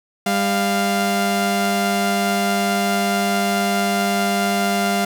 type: tone pair together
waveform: sawtooth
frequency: 199.81 / 697 Hz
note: G3 / F5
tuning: +33 / -4 cents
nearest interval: octave + minor seventh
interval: 2163 cents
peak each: -16 dBFS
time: 0.26-5.05 s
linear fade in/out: 5 ms
effects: none